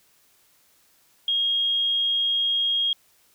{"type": "tone", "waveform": "sine", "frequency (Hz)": 3260, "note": "G#7", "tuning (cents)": -33, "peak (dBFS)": -20, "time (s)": [1.28, 2.93], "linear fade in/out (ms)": 2, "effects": ["white hiss -61 dBFS RMS until 3.34 s"]}